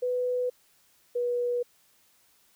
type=tone pair in turn; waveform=sine; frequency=497.2 / 485.8 Hz; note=B4 / B4; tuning=+12 / -29 cents; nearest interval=unison; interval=41 cents; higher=first; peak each=-25 dBFS; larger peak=neither; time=0.02-0.5 / 1.15-1.63 s; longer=neither; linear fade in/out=10 ms; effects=white hiss -64 dBFS RMS until 2.55 s